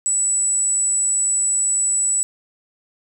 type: tone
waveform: sine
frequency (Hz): 7902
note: B8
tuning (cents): 0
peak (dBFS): -16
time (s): 0.06-2.23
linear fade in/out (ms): 0
effects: 8-bit